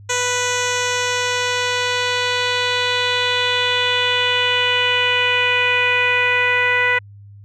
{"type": "tone with low-pass filter sweep", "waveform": "10% pulse", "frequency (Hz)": 493.9, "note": "B4", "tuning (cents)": 0, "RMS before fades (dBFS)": -18, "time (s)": [0.09, 6.99], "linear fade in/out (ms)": 10, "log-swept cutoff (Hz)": [6500, 2100], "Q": 3.5, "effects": ["added 101 Hz sine -38 dBFS peak until 7.44 s"]}